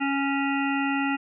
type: harmonic tone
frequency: 277 Hz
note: C#4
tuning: 1 cent flat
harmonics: 1 / 3 / 5 / 7 / 9 / 10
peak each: -25 / -30 / -32 / -33 / -35 / -35 dBFS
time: 0-1.17 s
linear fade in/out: 20 ms
effects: none